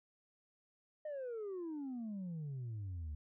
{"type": "exponential sweep", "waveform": "sine", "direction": "down", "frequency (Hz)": [621, 72.4], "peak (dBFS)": -38, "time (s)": [1.05, 3.15], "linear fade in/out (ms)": 5, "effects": ["tanh soft clip ceiling -39 dBFS"]}